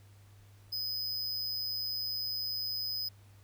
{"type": "tone with amplitude modulation", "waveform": "square", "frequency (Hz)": 5030, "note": "D#8", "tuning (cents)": 18, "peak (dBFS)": -31, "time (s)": [0.72, 3.09], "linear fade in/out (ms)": 10, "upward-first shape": "sine", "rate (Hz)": 140, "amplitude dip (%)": 60, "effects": ["added 100 Hz sine -55 dBFS peak until 3.43 s", "pink hiss -65 dBFS RMS until 3.43 s"]}